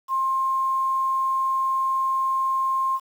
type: tone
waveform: sine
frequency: 1061 Hz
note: C6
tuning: 24 cents sharp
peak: -20 dBFS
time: 0.08-3 s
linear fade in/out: 50 ms
effects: 8-bit